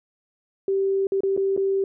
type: tone with dropouts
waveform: sine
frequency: 389.4 Hz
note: G4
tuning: 12 cents flat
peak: -19 dBFS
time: 0.68-1.84 s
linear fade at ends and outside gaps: 2 ms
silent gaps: 1.07-1.12 / 1.206-1.234 / 1.366-1.375 / 1.565-1.575 s
effects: none